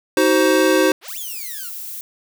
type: chord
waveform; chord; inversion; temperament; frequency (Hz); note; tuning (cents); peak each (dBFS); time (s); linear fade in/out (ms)
square; C diminished; first; just; 314 / 376.7 / 523.3; Eb4 / Gb4 / C5; +16 / +31 / 0; -18; 0.17-0.92; 2
type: exponential two-way sweep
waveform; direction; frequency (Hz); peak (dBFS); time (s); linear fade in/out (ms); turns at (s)
5% pulse; up then down; 290 to 3576 to 1298; -23; 1.01-1.71; 50; 1.18
type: noise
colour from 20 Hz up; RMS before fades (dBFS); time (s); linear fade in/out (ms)
violet; -31; 1.08-2.01; 2
effects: none

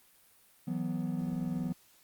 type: chord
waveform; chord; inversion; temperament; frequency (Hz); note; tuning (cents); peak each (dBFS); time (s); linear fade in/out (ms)
triangle; E suspended second; none; equal with one note detuned; 163.86 / 185 / 246.9; E3 / F#3 / B3; -10 / 0 / 0; -34; 0.67-1.73; 10
effects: white hiss -63 dBFS RMS until 2.03 s + Opus 32 kbps

